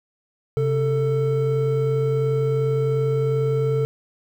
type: tone pair together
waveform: triangle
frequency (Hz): 133.95 / 444.6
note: C3 / A4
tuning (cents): +41 / +18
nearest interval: octave + major sixth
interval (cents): 2077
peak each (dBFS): -19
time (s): 0.57-3.85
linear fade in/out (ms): 0
effects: 9-bit